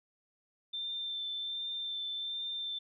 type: tone with vibrato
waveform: sine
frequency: 3564 Hz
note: A7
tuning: 22 cents sharp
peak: -35 dBFS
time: 0.73-2.79 s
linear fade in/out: 10 ms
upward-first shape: sine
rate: 1.3 Hz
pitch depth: 14 cents each way
effects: none